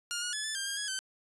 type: tone with pitch steps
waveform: 10% pulse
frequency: 1415 / 1446 / 1713 / 1746 / 1594 / 1613 / 1668 / 1541 Hz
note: F6 / F#6 / A6 / A6 / G6 / G6 / G#6 / G6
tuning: +22 / -40 / -47 / -14 / +28 / +49 / +7 / -30 cents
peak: -24 dBFS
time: 0.11-0.99 s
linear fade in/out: 0 ms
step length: 110 ms
effects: resampled to 24000 Hz